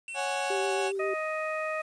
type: tone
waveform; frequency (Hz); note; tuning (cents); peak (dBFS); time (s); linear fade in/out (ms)
square; 2706; E7; +45; -37; 0.08-0.92; 2
type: chord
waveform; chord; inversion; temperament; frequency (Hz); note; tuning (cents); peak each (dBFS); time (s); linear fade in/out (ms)
35% pulse; C# suspended fourth; none; equal; 554.4 / 740 / 830.6; C#5 / F#5 / G#5; 0 / 0 / 0; -32; 0.14-0.92; 50
type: tone with vibrato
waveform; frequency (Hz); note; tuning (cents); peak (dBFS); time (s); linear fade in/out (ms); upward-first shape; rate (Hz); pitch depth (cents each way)
sine; 389.5; G4; -11; -29; 0.5-1.14; 5; sine; 7.5; 21
type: harmonic tone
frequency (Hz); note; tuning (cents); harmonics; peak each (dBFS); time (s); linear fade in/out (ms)
625; D#5; +8; 1 / 2 / 3 / 4; -32 / -35 / -37 / -38; 0.99-1.82; 10
effects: resampled to 22050 Hz + 9-bit